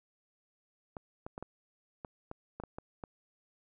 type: clicks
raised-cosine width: 1 ms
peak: -27 dBFS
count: 10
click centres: 0.968 / 1.265 / 1.379 / 1.426 / 2.048 / 2.314 / 2.6 / 2.637 / 2.785 / 3.038 s
effects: none